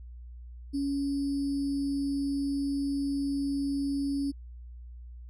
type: tone with sample-and-hold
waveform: sine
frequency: 279.8 Hz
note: C#4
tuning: 16 cents sharp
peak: -27 dBFS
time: 0.73-4.32 s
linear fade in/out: 20 ms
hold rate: 4900 Hz
effects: added 60 Hz sine -42 dBFS peak until 5.29 s + resampled to 22050 Hz